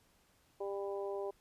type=harmonic tone; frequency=198.7 Hz; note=G3; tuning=24 cents sharp; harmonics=2 / 3 / 4 / 5; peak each=-38 / -43 / -47 / -50 dBFS; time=0.6-1.31 s; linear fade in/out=10 ms; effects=pink hiss -70 dBFS RMS until 1.4 s + resampled to 32000 Hz